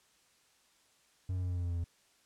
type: tone with pitch steps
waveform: triangle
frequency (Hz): 92.5 / 91.38 / 90.28 / 89.19 / 88.12 / 87.06 / 86.01 / 84.97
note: F#2 / F#2 / F#2 / F2 / F2 / F2 / F2 / F2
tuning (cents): 0 / -21 / -42 / +37 / +16 / -5 / -26 / -47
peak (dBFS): -30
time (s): 1.29-1.842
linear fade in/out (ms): 5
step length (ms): 69
effects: white hiss -68 dBFS RMS until 2.25 s + low-pass 9000 Hz 12 dB/octave